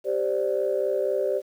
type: chord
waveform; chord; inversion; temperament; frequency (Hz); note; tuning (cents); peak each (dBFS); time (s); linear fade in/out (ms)
sine; G suspended fourth; none; equal; 392 / 523.3 / 587.3; G4 / C5 / D5; 0 / 0 / 0; -26; 0.04-1.42; 50
effects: tanh soft clip ceiling -13 dBFS + 9-bit